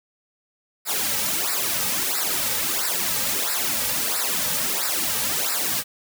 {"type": "noise with flanger", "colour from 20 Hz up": "white", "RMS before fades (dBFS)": -24, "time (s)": [0.85, 5.84], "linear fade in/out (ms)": 50, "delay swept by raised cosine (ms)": [0.31, 2.91], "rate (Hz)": 1.5, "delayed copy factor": -0.9, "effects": []}